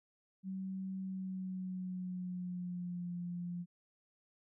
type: tone with pitch glide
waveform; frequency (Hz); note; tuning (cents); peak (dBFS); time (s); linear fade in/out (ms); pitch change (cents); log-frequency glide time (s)
sine; 190 to 175.24; F#3 to F3; +46 to +6; -38; 0.43-3.66; 50; -140; 1-3.14
effects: none